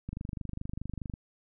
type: click train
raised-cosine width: 5 ms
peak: -24 dBFS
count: 27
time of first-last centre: 0.09-1.138 s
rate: 24.8 Hz
effects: none